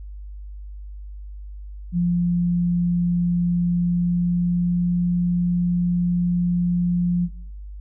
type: tone with pitch glide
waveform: sine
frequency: 174.61 to 175.82 Hz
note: F3 to F3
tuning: 0 to +12 cents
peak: -17 dBFS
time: 1.92-7.29 s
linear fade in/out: 50 ms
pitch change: +12 cents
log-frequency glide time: 3.75-4.98 s
effects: noise-tail reverb RT60 0.6 s tail -20 dB re dry + added 50 Hz sine -33 dBFS peak until 7.8 s